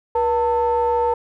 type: ring-modulated tone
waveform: triangle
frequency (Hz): 207.7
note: G#3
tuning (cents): 0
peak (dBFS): -11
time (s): 0.15-1.14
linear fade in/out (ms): 5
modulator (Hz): 689
effects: none